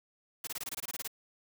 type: noise bursts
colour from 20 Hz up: white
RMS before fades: -38 dBFS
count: 12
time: 0.44-1.077 s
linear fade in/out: 5 ms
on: 32 ms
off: 23 ms
effects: none